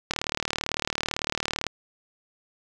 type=click train; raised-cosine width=0.2 ms; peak=-8 dBFS; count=60; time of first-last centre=0.11-1.667 s; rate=37.9 Hz; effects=none